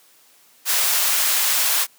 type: high-pass noise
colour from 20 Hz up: white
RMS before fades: -19 dBFS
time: 0.65-1.87 s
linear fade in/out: 50 ms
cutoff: 770 Hz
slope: 12 dB/octave
effects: white hiss -54 dBFS RMS until 1.98 s + high-pass 200 Hz 12 dB/octave